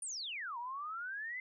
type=exponential two-way sweep; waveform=sine; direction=down then up; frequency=9630 to 927 to 2077 Hz; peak=-39 dBFS; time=0.02-1.4 s; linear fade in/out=2 ms; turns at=0.58 s; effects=none

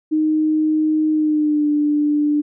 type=tone with pitch glide; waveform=sine; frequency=310 to 296 Hz; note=D#4 to D4; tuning=-6 to +14 cents; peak=-14 dBFS; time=0.11-2.42 s; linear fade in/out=20 ms; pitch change=-80 cents; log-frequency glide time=1.11-1.68 s; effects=none

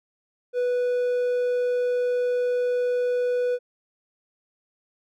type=tone; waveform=triangle; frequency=492.8 Hz; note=B4; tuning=4 cents flat; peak=-19 dBFS; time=0.53-3.59 s; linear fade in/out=50 ms; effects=none

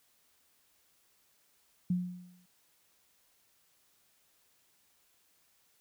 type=tone with exponential decay; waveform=sine; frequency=179.2 Hz; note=F3; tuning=45 cents sharp; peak=-25 dBFS; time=1.9-2.46 s; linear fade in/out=5 ms; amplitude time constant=120 ms; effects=white hiss -70 dBFS RMS until 5.8 s

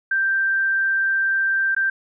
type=tone with dropouts; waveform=sine; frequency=1571 Hz; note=G6; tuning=3 cents sharp; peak=-17 dBFS; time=0.11-1.9 s; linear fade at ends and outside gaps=5 ms; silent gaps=1.749-1.764 s; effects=none

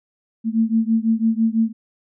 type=beating tone pair; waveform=sine; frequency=222.1 / 228.1 Hz; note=A3 / A#3; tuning=+16 / -37 cents; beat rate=6 Hz; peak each=-18 / -19 dBFS; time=0.44-1.73 s; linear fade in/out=50 ms; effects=none

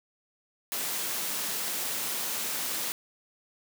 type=high-pass noise; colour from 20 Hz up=white; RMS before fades=-32 dBFS; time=0.72-2.92 s; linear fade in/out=0 ms; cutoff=150 Hz; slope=24 dB/octave; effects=none

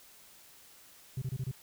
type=tone bursts; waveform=sine; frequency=129.7 Hz; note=C3; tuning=15 cents flat; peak=-29 dBFS; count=5; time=1.17-1.514 s; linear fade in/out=5 ms; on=48 ms; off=26 ms; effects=tanh soft clip ceiling -31 dBFS + white hiss -57 dBFS RMS until 1.62 s

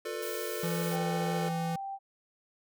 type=chord; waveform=square; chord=B half-diminished seventh; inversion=second; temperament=just; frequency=355.6 / 444.5 / 493.9 / 592.7 Hz; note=F4 / A4 / B4 / D5; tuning=+31 / +18 / 0 / +16 cents; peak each=-42 / -38 / -42 / -43 dBFS; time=0.05-1.49 s; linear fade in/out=5 ms
type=noise; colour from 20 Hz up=blue; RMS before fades=-42 dBFS; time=0.22-0.96 s; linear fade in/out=5 ms
type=tone with pitch glide; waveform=square; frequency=169.4 to 167.36 Hz; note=E3 to E3; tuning=+48 to +27 cents; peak=-32 dBFS; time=0.63-1.76 s; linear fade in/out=5 ms; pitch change=-21 cents; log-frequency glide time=1.33-1.51 s
type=tone; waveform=sine; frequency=784 Hz; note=G5; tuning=in tune; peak=-35 dBFS; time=0.9-1.99 s; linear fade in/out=50 ms
effects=none

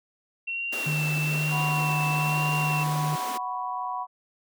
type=tone with vibrato; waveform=sine; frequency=2712 Hz; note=E7; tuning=49 cents sharp; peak=-28 dBFS; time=0.47-2.84 s; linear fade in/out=10 ms; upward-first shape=sine; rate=1.1 Hz; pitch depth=33 cents each way
type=high-pass noise; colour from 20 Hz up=pink; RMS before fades=-36 dBFS; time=0.72-3.38 s; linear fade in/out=10 ms; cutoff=220 Hz; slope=96 dB/octave
type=tone; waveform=sine; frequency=151.7 Hz; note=D#3; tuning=44 cents flat; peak=-25 dBFS; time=0.86-3.16 s; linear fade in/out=10 ms
type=chord; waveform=sine; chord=F# suspended fourth; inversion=none; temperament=just; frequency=740 / 986.7 / 1110 Hz; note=F#5 / B5 / C#6; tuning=0 / -2 / +2 cents; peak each=-33 / -31 / -35 dBFS; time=1.5-4.07 s; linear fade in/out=50 ms
effects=none

